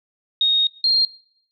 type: tone pair in turn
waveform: sine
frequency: 3729 / 4209 Hz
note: A#7 / C8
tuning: 0 / +9 cents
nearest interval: major second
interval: 209 cents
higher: second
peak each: -14 dBFS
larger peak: neither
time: 0.41-0.67 / 0.84-1.05 s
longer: first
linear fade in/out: 2 ms
effects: noise-tail reverb RT60 0.7 s tail -23 dB re dry